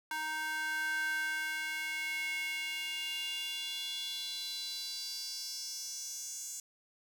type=tone with high-pass filter sweep; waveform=square; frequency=311.5 Hz; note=D#4; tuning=2 cents sharp; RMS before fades=-38 dBFS; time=0.11-6.6 s; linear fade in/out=2 ms; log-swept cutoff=1200 to 6900 Hz; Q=4.7; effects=none